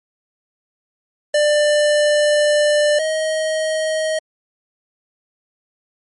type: tone pair in turn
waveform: square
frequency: 594 / 629.4 Hz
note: D5 / D#5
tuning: +20 / +20 cents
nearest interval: minor second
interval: 100 cents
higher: second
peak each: -13 / -18 dBFS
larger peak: first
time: 1.34-2.99 / 2.99-4.19 s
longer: first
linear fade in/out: 5 ms
effects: MP3 48 kbps